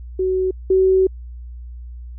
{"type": "tone pair in turn", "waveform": "sine", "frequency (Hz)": [373.8, 377.7], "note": ["F#4", "F#4"], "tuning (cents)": [18, 36], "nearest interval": "unison", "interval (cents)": 18, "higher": "second", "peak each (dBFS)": [-16, -11], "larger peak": "second", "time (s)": [[0.19, 0.51], [0.7, 1.07]], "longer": "second", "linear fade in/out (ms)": 5, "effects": ["added 60 Hz sine -31 dBFS peak until 2.18 s"]}